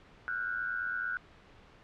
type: tone cluster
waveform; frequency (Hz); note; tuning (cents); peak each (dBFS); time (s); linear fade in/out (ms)
sine; 1385 / 1474 / 1589; F6 / F#6 / G6; -15 / -7 / +23; -40 / -33 / -40; 0.28-1.17; 0
effects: pink hiss -57 dBFS RMS until 1.83 s + low-pass 3000 Hz 12 dB/octave